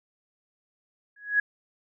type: tone with exponential growth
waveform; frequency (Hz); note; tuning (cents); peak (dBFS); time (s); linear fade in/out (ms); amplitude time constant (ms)
sine; 1670; G#6; +9; -16; 1.16-1.4; 5; 52
effects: none